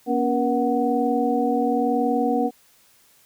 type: tone cluster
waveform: sine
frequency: 238.8 / 279.7 / 476.8 / 741 Hz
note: A#3 / C#4 / A#4 / F#5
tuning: +42 / +16 / +39 / +2 cents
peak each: -24 dBFS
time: 0.06-2.51 s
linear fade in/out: 50 ms
effects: white hiss -57 dBFS RMS until 3.25 s